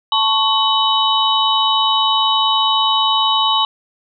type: tone cluster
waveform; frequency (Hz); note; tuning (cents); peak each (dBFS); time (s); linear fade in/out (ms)
sine; 879 / 1108 / 3000 / 3805; A5 / C#6 / F#7 / A#7; -2 / -1 / +23 / +35; -18; 0.12-3.65; 2
effects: none